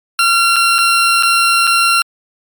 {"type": "tone with dropouts", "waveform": "20% pulse", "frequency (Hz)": 1371, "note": "F6", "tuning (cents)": -32, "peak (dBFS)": -4, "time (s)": [0.19, 2.02], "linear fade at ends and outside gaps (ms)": 1, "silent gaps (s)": [[0.56, 0.564], [0.783, 0.787], [1.226, 1.232], [1.67, 1.674]], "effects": ["MP3 96 kbps"]}